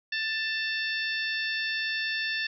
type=harmonic tone with a mistuned harmonic; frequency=891 Hz; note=A5; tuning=22 cents sharp; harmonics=2 / 3 / 4 / 5 / 6; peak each=-30 / -34 / -36 / -38 / -40 dBFS; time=0.12-2.47 s; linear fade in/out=5 ms; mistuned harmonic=2; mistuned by=-16 cents; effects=none